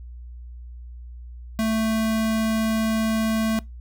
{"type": "tone", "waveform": "square", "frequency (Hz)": 221.2, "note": "A3", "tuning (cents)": 9, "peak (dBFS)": -21, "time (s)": [1.59, 3.59], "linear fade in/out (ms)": 0, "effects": ["noise-tail reverb RT60 0.2 s tail -23 dB re dry", "added 60 Hz sine -36 dBFS peak until 3.8 s"]}